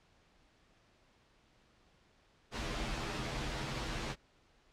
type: noise with comb filter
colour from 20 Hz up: pink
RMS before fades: -38 dBFS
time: 2.51-4.16 s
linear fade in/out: 50 ms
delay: 11 ms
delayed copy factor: -0.85
effects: pink hiss -68 dBFS RMS until 4.72 s + low-pass 5000 Hz 12 dB/octave